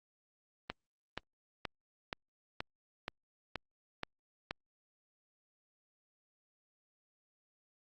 click train, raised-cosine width 0.3 ms, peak -20 dBFS, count 9, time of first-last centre 0.7-4.51 s, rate 2.1 Hz, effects Opus 32 kbps

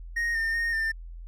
triangle tone with pitch steps, 1866 / 1813 / 1849 / 1794 Hz, A#6 / A#6 / A#6 / A6, +1 / -49 / -15 / +33 cents, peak -23 dBFS, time 0.16-0.92 s, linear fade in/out 10 ms, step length 190 ms, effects added 42 Hz sine -38 dBFS peak until 1.27 s

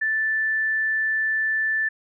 sine tone, 1760 Hz, A6, in tune, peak -20 dBFS, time 0.01-1.89 s, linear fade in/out 10 ms, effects none

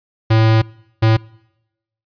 square tone bursts at uneven times, 111.2 Hz, A2, 19 cents sharp, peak -10 dBFS, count 2, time 0.3-0.62 / 1.02-1.17 s, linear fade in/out 10 ms, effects noise-tail reverb RT60 0.9 s tail -25 dB re dry + resampled to 11025 Hz

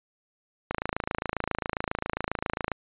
click train, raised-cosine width 0.5 ms, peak -12 dBFS, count 56, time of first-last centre 0.71-2.717 s, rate 27.4 Hz, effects resampled to 8000 Hz

